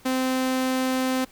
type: tone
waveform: sawtooth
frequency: 259 Hz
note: C4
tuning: 17 cents flat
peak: -18 dBFS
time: 0.05-1.25 s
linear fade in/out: 10 ms
effects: pink hiss -53 dBFS RMS until 1.31 s